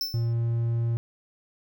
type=tone with exponential decay; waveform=square; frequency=5320 Hz; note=E8; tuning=15 cents sharp; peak=-24 dBFS; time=0.01-0.33 s; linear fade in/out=1 ms; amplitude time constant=69 ms
type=tone; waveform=triangle; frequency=116.54 Hz; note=A#2; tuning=in tune; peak=-21 dBFS; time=0.14-0.97 s; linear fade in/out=0 ms
effects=none